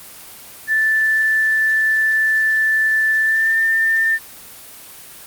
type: tone with pitch glide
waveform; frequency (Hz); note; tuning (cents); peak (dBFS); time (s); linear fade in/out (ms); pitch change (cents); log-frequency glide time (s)
sine; 1759 to 1796; A6 to A6; -1 to +35; -13; 0.67-4.19; 50; +36; 3.21-3.56
effects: white hiss -38 dBFS RMS until 5.26 s + Opus 24 kbps